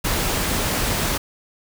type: noise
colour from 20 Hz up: pink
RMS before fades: -22 dBFS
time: 0.04-1.18 s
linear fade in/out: 10 ms
effects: none